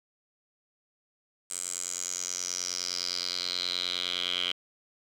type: tone with band-pass filter sweep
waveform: 10% pulse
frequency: 89.6 Hz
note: F2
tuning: 45 cents sharp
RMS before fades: -33 dBFS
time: 1.5-4.52 s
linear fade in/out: 5 ms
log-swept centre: 8200 to 3100 Hz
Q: 6.4
effects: none